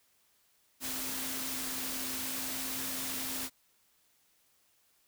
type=tone in noise; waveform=sine; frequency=261.6 Hz; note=C4; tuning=in tune; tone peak=-45 dBFS; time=0.8-3.5 s; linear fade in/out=50 ms; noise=white; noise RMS=-37 dBFS; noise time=0.8-3.5 s; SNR=-11 dB; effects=white hiss -70 dBFS RMS until 5.07 s